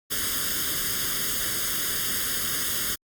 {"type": "noise with comb filter", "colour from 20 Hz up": "white", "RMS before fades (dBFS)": -27, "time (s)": [0.1, 2.96], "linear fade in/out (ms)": 20, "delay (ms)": 0.6, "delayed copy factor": 0.95, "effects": ["Opus 48 kbps"]}